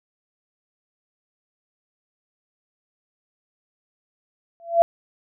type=tone with exponential growth; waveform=sine; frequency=677 Hz; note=E5; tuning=46 cents sharp; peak=-7 dBFS; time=4.6-4.82 s; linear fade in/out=0 ms; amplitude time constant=46 ms; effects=none